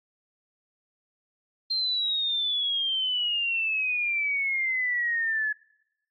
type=exponential sweep; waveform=sine; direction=down; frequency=4186 to 1702 Hz; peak=-24 dBFS; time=1.7-5.53 s; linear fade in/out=10 ms; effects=noise-tail reverb RT60 0.9 s tail -25 dB re dry + AAC 48 kbps